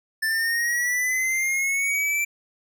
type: linear sweep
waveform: square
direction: up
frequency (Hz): 1760 to 2346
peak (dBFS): -22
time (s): 0.22-2.25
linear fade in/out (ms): 10
effects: none